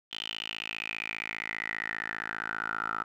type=tone with band-pass filter sweep; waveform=10% pulse; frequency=55 Hz; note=A1; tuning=in tune; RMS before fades=-36 dBFS; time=0.11-3.04 s; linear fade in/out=20 ms; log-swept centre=3200 to 1300 Hz; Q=7.6; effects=none